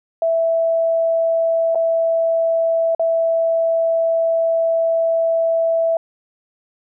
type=tone with dropouts; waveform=sine; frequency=659.3 Hz; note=E5; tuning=in tune; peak=-14 dBFS; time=0.22-5.97 s; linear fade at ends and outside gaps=2 ms; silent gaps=1.748-1.755 / 2.949-2.995 s; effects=none